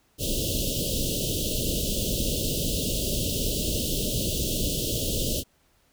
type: band-stop noise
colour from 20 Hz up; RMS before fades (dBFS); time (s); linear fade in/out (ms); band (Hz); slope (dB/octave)
pink; -27; 0.18-5.44; 50; 620 to 2800; 96
effects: pink hiss -65 dBFS RMS until 5.92 s